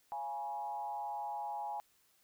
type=tone with frequency modulation; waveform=sine; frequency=830.6 Hz; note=G#5; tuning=in tune; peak=-37 dBFS; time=0.12-1.8 s; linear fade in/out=0 ms; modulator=138 Hz; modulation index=0.75; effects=white hiss -71 dBFS RMS until 2.23 s